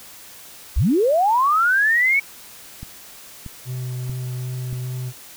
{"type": "linear sweep", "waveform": "sine", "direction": "up", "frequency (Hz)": [34.95, 2254], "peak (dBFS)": -14, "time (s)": [0.76, 2.2], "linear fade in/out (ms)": 10}
{"type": "click train", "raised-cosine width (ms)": 5, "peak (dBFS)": -21, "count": 4, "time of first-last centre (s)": [2.83, 4.729], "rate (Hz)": 1.58}
{"type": "tone with vibrato", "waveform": "triangle", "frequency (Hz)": 126.4, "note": "B2", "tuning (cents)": 41, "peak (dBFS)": -23, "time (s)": [3.65, 5.13], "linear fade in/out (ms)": 50, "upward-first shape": "triangle", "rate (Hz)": 2.5, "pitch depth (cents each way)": 14}
{"effects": ["white hiss -42 dBFS RMS until 5.36 s"]}